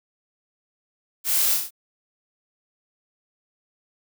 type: noise with echo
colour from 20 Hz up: blue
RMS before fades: -23 dBFS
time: 1.24-1.58 s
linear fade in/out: 50 ms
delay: 32 ms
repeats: 4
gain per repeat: -3 dB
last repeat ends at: 1.708 s
effects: none